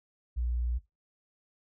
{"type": "tone", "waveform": "sine", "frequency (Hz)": 60, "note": "B1", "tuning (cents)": -49, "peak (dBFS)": -28, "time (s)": [0.36, 0.79], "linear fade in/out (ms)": 20, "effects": ["noise-tail reverb RT60 0.2 s tail -17 dB re dry"]}